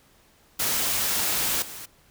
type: noise with level steps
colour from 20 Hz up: white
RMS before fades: -25 / -39 dBFS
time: 0.59-1.86 s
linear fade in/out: 10 ms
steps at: 1.62 s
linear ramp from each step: 2 ms
effects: pink hiss -59 dBFS RMS until 2.1 s